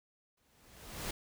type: noise with exponential growth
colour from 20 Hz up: pink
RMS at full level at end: -37 dBFS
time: 0.37-1.11 s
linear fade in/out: 5 ms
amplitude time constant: 160 ms
effects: none